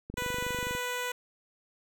click train, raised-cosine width 3 ms, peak -26 dBFS, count 17, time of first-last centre 0.1-0.75 s, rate 24.6 Hz
10% pulse tone, 493.9 Hz, B4, in tune, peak -23 dBFS, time 0.17-1.12 s, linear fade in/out 5 ms
effects none

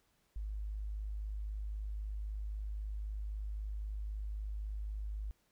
sine tone, 51.91 Hz, G#1, in tune, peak -37 dBFS, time 0.36-5.31 s, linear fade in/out 0 ms, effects pink hiss -75 dBFS RMS until 5.51 s

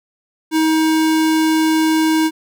square tone, 316.9 Hz, D#4, 32 cents sharp, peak -13 dBFS, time 0.51-2.31 s, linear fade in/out 50 ms, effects none

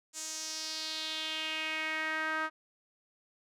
sawtooth tone with band-pass filter sweep, 314.7 Hz, D#4, 20 cents sharp, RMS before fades -36 dBFS, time 0.13-2.5 s, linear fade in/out 50 ms, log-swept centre 7300 to 1400 Hz, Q 3.2, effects none

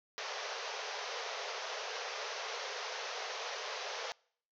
pink band-pass noise, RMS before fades -41 dBFS, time 0.18-4.12 s, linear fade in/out 0 ms, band 420 to 6300 Hz, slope 96 dB/octave, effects noise-tail reverb RT60 0.6 s tail -26 dB re dry

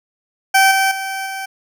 20% pulse tone with level steps, 773 Hz, G5, 24 cents flat, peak -4 / -8 / -17 / -19 dBFS, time 0.54-1.46 s, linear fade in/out 10 ms, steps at 0.71 / 0.91 / 1.26 s, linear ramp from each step 5 ms, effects none

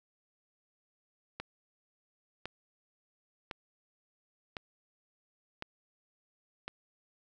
click train, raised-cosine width 0.3 ms, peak -22 dBFS, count 6, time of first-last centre 1.4-6.68 s, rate 0.947 Hz, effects none

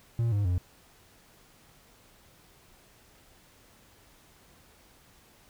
triangle tone with pitch steps, 116.54 / 102.04 / 89.35 Hz, A#2 / G#2 / F2, 0 / -30 / +40 cents, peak -22 dBFS, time 0.19-0.58 s, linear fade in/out 0 ms, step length 130 ms, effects pink hiss -59 dBFS RMS until 5.49 s

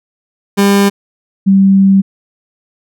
30% pulse / sine tone pair in turn, 200 / 194.31 Hz, G3 / G3, +35 / -15 cents, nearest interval unison, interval 50 cents, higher first, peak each -4 dBFS, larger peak neither, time 0.57-0.9 / 1.46-2.02 s, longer second, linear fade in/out 20 ms, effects none

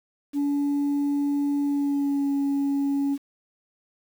sine tone with pitch glide, 285.6 to 279.7 Hz, D4 to C#4, -48 to +16 cents, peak -19 dBFS, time 0.33-3.18 s, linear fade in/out 50 ms, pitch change -36 cents, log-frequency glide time 1.63-2.32 s, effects tanh soft clip ceiling -20 dBFS + 8-bit

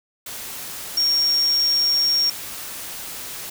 sine tone in noise, 5550 Hz, F8, 12 cents flat, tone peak -16 dBFS, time 0.97-2.3 s, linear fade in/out 5 ms, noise white, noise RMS -33 dBFS, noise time 0.26-3.5 s, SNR +14 dB, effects none

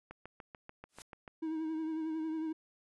click train, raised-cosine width 0.5 ms, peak -32 dBFS, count 9, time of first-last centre 0.11-1.278 s, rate 6.85 Hz
white noise with exponential growth, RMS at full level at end -45 dBFS, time 0.89-1.02 s, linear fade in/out 1 ms, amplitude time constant 27 ms
triangle tone with vibrato, 317.7 Hz, D#4, 36 cents sharp, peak -32 dBFS, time 1.42-2.53 s, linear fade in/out 10 ms, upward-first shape triangle, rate 11 Hz, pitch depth 41 cents each way
effects resampled to 24000 Hz

